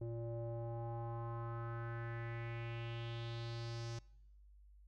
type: tone with low-pass filter sweep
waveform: square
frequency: 116.54 Hz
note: A#2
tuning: in tune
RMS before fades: -44 dBFS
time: 0.01-3.99 s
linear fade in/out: 5 ms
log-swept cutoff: 460 to 5800 Hz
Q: 3.4
effects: noise-tail reverb RT60 0.9 s tail -23 dB re dry + added 50 Hz sine -59 dBFS peak until 4.87 s